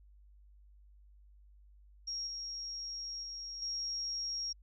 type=tone with level steps; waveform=sine; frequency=5588 Hz; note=F8; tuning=in tune; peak=-36 / -39 / -41 / -35 dBFS; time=2.07-4.53 s; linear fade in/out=10 ms; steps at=2.27 / 3.23 / 3.62 s; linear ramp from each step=2 ms; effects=added 50 Hz sine -57 dBFS peak until 4.62 s